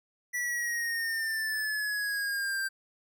square exponential sweep, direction down, 1960 to 1568 Hz, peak -30 dBFS, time 0.33-2.69 s, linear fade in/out 20 ms, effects none

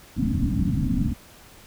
white low-pass noise, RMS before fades -23 dBFS, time 0.16-1.14 s, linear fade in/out 20 ms, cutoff 280 Hz, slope 96 dB/octave, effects pink hiss -49 dBFS RMS until 1.66 s

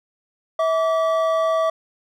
triangle tone pair together, 648.2 / 1155 Hz, E5 / D6, -29 / -29 cents, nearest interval minor seventh, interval 1000 cents, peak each -16 / -21 dBFS, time 0.59-1.7 s, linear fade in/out 5 ms, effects none

